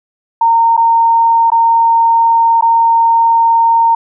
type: tone with dropouts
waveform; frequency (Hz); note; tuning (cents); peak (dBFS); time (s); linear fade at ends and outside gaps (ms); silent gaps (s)
sine; 919; A#5; -25; -6; 0.41-3.95; 5; 0.767-0.775 / 1.503-1.518 / 2.611-2.623
effects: none